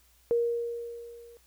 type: tone with level ramp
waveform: sine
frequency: 470.6 Hz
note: A#4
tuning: 16 cents sharp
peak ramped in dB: -21 to -49 dBFS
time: 0.31-1.37 s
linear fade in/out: 0 ms
effects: added 60 Hz sine -64 dBFS peak until 1.46 s + white hiss -64 dBFS RMS until 1.46 s